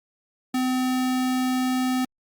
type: tone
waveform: square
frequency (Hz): 255.7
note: C4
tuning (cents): -40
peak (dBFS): -22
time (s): 0.54-2.05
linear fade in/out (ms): 5
effects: Opus 48 kbps